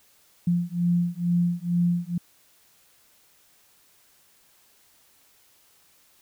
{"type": "beating tone pair", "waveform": "sine", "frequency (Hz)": [172.9, 175.1], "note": ["F3", "F3"], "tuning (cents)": [-17, 5], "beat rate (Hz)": 2.2, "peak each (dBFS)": -24, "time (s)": [0.47, 2.18], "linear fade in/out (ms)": 5, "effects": ["white hiss -60 dBFS RMS until 6.21 s"]}